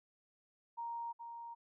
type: tone with echo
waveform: sine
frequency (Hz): 934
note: A#5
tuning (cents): +3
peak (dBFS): -39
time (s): 0.77-1.13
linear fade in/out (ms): 20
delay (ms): 420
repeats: 1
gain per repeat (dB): -6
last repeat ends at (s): 1.55
effects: none